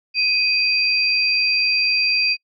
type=tone pair together; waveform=sine; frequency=2500 / 4716 Hz; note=D#7 / D8; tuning=+8 / +6 cents; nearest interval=major seventh; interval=1098 cents; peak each=-18 / -19 dBFS; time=0.14-2.37 s; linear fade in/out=50 ms; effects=noise-tail reverb RT60 0.1 s tail -25 dB re dry